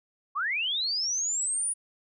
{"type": "linear sweep", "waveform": "sine", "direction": "up", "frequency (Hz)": [1046.5, 9780], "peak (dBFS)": -26, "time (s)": [0.35, 1.74], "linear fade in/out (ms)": 20, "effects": []}